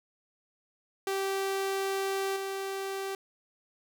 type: tone with level steps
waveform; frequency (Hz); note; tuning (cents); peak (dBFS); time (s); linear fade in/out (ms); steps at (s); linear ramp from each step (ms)
sawtooth; 389; G4; -13; -25 / -29; 1.07-3.15; 2; 2.36; 5
effects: none